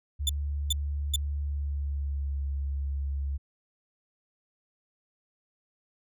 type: tone with pitch glide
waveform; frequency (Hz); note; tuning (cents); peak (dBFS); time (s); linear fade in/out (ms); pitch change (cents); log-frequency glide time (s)
sine; 72 to 69.59; D2 to C#2; -34 to +7; -28; 0.19-3.38; 20; -59; 1.41-2.4
type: tone bursts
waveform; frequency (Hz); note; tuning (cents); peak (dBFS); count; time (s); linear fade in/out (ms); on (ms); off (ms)
sawtooth; 3520; A7; 0; -21; 3; 0.27-1.159; 2; 23; 410
effects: none